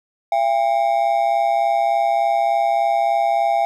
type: ring-modulated tone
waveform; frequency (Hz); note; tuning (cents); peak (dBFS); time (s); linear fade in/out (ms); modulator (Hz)
triangle; 740; F#5; 0; -10; 0.32-3.65; 0; 61.7
effects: none